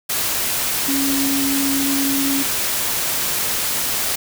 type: tone in noise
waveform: sine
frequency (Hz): 275.4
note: C#4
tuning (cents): -11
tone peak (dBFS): -19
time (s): 0.88-2.43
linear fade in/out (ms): 10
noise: white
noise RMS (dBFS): -21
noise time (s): 0.09-4.16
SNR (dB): -1
effects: none